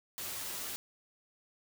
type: noise with comb filter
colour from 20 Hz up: white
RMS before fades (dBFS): -40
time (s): 0.18-0.76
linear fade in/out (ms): 0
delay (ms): 11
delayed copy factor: +0.5
effects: none